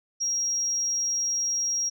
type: tone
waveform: sine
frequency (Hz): 5630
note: F8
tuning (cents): +13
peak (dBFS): -23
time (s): 0.2-1.9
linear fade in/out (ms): 20
effects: tanh soft clip ceiling -19 dBFS